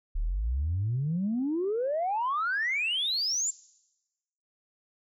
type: exponential sweep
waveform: sine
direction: up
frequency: 34.65 to 7459 Hz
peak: -25 dBFS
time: 0.15-3.51 s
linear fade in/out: 10 ms
effects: noise-tail reverb RT60 1.0 s tail -22 dB re dry + tanh soft clip ceiling -22 dBFS